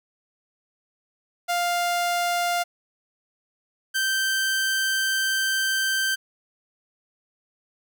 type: tone pair in turn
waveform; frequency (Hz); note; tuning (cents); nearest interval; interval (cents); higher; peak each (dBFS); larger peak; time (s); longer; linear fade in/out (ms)
sawtooth; 700 / 1558.8; F5 / G6; +4 / -10; octave + major second; 1386; second; -18; neither; 1.48-2.64 / 3.94-6.16; second; 20
effects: none